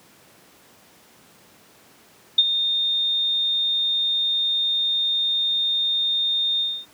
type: tone with ADSR envelope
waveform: sine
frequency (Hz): 3650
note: A#7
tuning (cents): -37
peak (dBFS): -9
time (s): 2.38-6.86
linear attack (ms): 6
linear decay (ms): 40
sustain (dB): -10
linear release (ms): 260
effects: pink hiss -52 dBFS RMS until 6.93 s + high-pass 150 Hz 12 dB/octave